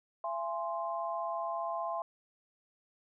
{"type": "chord", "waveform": "sine", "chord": "E augmented", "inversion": "none", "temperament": "equal with one note detuned", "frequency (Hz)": [675.4, 830.6, 1046.5], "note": ["E5", "G#5", "B#5"], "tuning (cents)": [42, 0, 0], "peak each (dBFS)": [-36, -40, -37], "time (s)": [0.24, 2.02], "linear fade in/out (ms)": 2, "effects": []}